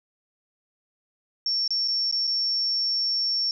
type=tone with dropouts; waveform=sine; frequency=5460 Hz; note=F8; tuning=40 cents flat; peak=-22 dBFS; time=1.46-3.51 s; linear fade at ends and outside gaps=1 ms; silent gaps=1.678-1.706 / 1.877-1.882 / 2.113-2.125 / 2.27-2.275 s; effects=none